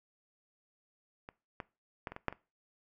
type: clicks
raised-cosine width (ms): 0.5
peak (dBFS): -30 / -24 / -22 / -28 / -27 / -15 / -29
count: 7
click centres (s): 1.289 / 1.602 / 2.072 / 2.12 / 2.164 / 2.283 / 2.326
effects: noise-tail reverb RT60 0.3 s tail -21 dB re dry